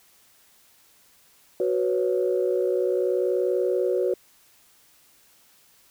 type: chord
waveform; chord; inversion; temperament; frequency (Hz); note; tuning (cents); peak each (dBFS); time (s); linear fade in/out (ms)
sine; F# suspended fourth; none; equal; 370 / 493.9 / 554.4; F#4 / B4 / C#5; 0 / 0 / 0; -23 / -25 / -27; 1.6-4.14; 2
effects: tanh soft clip ceiling -11 dBFS + white hiss -58 dBFS RMS until 5.9 s